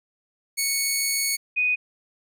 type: tone pair in turn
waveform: 10% pulse / sine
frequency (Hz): 2217 / 2488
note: C#7 / D#7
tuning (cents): 0 / -1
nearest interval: major second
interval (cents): 199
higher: second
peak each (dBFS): -13 / -19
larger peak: first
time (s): 0.57-1.37 / 1.56-1.76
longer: first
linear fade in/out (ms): 20
effects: none